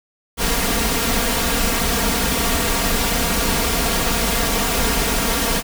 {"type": "noise with comb filter", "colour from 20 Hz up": "pink", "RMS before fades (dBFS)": -19, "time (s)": [0.37, 5.63], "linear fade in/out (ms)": 50, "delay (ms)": 4.3, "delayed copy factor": 0.75, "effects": []}